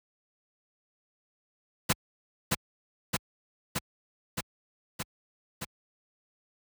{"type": "noise with echo", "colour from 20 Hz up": "pink", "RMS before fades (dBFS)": -24, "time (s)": [1.89, 1.93], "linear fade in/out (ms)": 10, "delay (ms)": 620, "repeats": 6, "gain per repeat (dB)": -2, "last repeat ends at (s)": 5.65, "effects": ["high-pass 60 Hz 12 dB/octave"]}